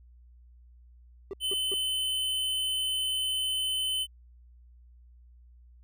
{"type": "tone bursts", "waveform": "triangle", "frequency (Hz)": 392, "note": "G4", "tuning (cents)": 0, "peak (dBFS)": -31, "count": 3, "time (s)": [1.31, 1.739], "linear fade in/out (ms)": 0, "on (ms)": 23, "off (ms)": 180}
{"type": "tone", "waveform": "square", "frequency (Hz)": 3043, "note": "F#7", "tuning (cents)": 48, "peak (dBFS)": -28, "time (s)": [1.4, 4.07], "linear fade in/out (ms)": 50}
{"effects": ["added 60 Hz sine -52 dBFS peak until 5.83 s"]}